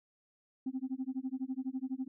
sine tone with tremolo, 261.4 Hz, C4, 1 cent flat, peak -30 dBFS, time 0.66-2.08 s, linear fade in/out 5 ms, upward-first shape sine, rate 12 Hz, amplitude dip 100%, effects tanh soft clip ceiling -29 dBFS

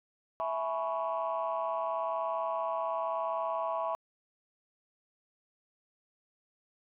sine chord, C# minor seventh, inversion first, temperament equal with one note detuned, 659.3 / 843.7 / 987.8 / 1108.7 Hz, E5 / G#5 / B5 / C#6, 0 / +27 / 0 / 0 cents, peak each -33 / -38 / -35 / -36 dBFS, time 0.4-3.95 s, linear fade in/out 0 ms, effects tanh soft clip ceiling -23 dBFS

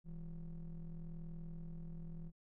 triangle ring-modulated tone, 92.8 Hz, F#2, 6 cents sharp, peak -39 dBFS, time 0.04-2.32 s, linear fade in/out 50 ms, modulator 72.4 Hz, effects none

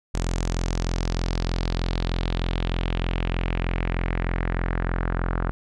sawtooth tone with low-pass filter sweep, 43.24 Hz, F1, 16 cents flat, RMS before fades -25 dBFS, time 0.14-5.51 s, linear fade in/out 0 ms, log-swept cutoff 7400 to 1400 Hz, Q 2.6, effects none

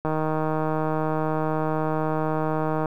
click train, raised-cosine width 1 ms, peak -12 dBFS, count 439, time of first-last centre 0.05-2.858 s, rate 156 Hz, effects 9-bit

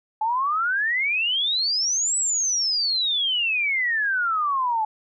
sine exponential two-way sweep, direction up then down, 850 to 7960 to 850 Hz, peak -20 dBFS, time 0.21-4.85 s, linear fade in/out 5 ms, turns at 2.17 s, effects none

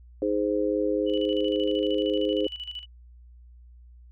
sine chord, Ab major, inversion second, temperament just, 311.5 / 415.3 / 519.1 Hz, Eb4 / Ab4 / C5, +2 / 0 / -14 cents, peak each -27 dBFS, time 0.22-2.47 s, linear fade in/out 2 ms
sine tone with tremolo, 2960 Hz, F#7, in tune, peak -32 dBFS, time 1.06-2.86 s, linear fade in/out 50 ms, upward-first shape square, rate 13 Hz, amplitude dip 70%
effects added 60 Hz sine -47 dBFS peak until 4.11 s

